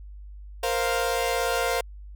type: chord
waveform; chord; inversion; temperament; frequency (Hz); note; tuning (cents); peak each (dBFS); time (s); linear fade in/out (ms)
sawtooth; Bb suspended second; none; equal; 466.2 / 523.3 / 698.5; Bb4 / C5 / F5; 0 / 0 / 0; -24; 0.63-1.81; 5
effects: added 50 Hz sine -39 dBFS peak until 2.15 s